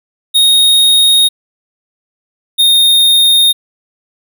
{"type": "tone pair in turn", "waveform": "square", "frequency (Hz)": [3729, 3688], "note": ["A#7", "A#7"], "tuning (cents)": [0, -19], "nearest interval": "unison", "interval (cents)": 19, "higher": "first", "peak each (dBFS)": -6, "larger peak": "neither", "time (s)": [[0.34, 1.29], [2.58, 3.53]], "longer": "neither", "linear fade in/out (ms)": 20, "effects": []}